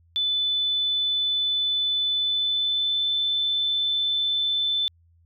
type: tone with pitch glide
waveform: sine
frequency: 3500 to 3524 Hz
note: A7 to A7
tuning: -10 to +2 cents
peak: -21 dBFS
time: 0.16-4.88 s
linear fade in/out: 0 ms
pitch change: +12 cents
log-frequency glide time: 2.14-3.08 s
effects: added 84 Hz sine -56 dBFS peak until 5.25 s